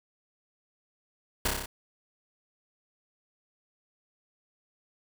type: noise with echo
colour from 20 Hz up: pink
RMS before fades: -26 dBFS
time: 1.45-1.48 s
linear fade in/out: 5 ms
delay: 30 ms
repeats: 6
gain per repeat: -2 dB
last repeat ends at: 1.66 s
effects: none